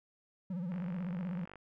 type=tone with vibrato; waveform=triangle; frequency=178.7 Hz; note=F3; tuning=40 cents sharp; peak=-33 dBFS; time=0.5-1.45 s; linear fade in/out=5 ms; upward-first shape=sine; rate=16 Hz; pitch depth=130 cents each way
type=click train; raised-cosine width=0.5 ms; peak=-35 dBFS; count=42; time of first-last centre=0.72-1.557 s; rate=49 Hz
effects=none